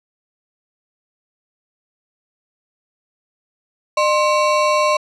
square ring-modulated tone, 830.6 Hz, G#5, in tune, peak -11 dBFS, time 3.97-4.97 s, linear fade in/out 5 ms, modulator 225 Hz, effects low-pass 6000 Hz 12 dB/octave

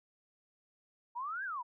sine exponential two-way sweep, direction up then down, 920 to 1661.2 to 920 Hz, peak -36 dBFS, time 1.15-1.63 s, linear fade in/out 20 ms, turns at 1.44 s, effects none

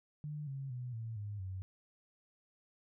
sine tone with pitch steps, 149.4 / 136.21 / 124.19 / 113.22 / 103.23 / 94.12 Hz, D3 / C#3 / B2 / A2 / G#2 / F#2, +30 / -30 / +10 / +50 / -10 / +30 cents, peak -39 dBFS, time 0.24-1.62 s, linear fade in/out 0 ms, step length 230 ms, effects none

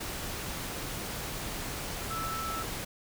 sine tone in noise, 1318.5 Hz, E6, in tune, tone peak -34 dBFS, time 2.1-2.63 s, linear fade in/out 10 ms, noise pink, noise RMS -37 dBFS, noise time 0-2.85 s, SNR 0 dB, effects none

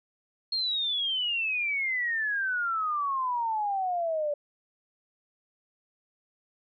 sine exponential sweep, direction down, 4286 to 576 Hz, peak -26 dBFS, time 0.52-4.34 s, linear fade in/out 5 ms, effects none

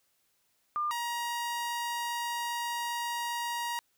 sine / sawtooth tone pair in turn, 1200 / 947.5 Hz, D6 / A#5, +37 / +28 cents, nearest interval major third, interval 409 cents, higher first, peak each -28 dBFS, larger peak neither, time 0.76-0.91 / 0.91-3.79 s, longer second, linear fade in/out 0 ms, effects white hiss -73 dBFS RMS until 3.97 s

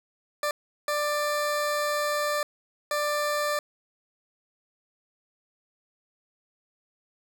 20% pulse tone bursts at uneven times, 591 Hz, D5, 11 cents sharp, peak -20 dBFS, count 3, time 0.43-0.51 / 0.88-2.43 / 2.91-3.59 s, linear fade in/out 2 ms, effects none

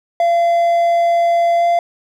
triangle tone with pitch glide, 684 to 688.8 Hz, F5 to F5, -36 to -24 cents, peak -9 dBFS, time 0.2-1.79 s, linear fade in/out 2 ms, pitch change +12 cents, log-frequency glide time 1.57-1.65 s, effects none

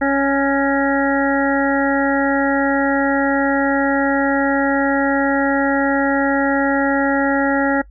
harmonic tone with a mistuned harmonic, 277.2 Hz, C#4, in tune, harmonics 1 / 2 / 3 / 5 / 6 / 7, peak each -17 / -20 / -22 / -24 / -25 / -25 dBFS, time 0.01-7.82 s, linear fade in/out 10 ms, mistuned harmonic 7, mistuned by -27 cents, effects noise-tail reverb RT60 0.1 s tail -20 dB re dry + added 50 Hz sine -40 dBFS peak until 7.9 s

